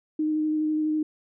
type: tone with vibrato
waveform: sine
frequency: 308.2 Hz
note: D#4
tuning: 16 cents flat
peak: -22 dBFS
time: 0.19-1.03 s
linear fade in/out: 5 ms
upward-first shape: square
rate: 12 Hz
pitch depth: 10 cents each way
effects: none